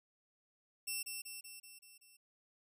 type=tone with echo; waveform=10% pulse; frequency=2700 Hz; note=E7; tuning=41 cents sharp; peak=-29 dBFS; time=0.87-1.03 s; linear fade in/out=10 ms; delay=190 ms; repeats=6; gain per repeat=-4 dB; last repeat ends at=2.17 s; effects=none